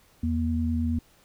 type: tone pair together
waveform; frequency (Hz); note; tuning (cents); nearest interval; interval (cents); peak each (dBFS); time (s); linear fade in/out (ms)
sine; 82.43 / 237.9; E2 / A#3; 0 / +35; octave + tritone; 1835; -26; 0.23-0.99; 5
effects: pink hiss -60 dBFS RMS until 1.24 s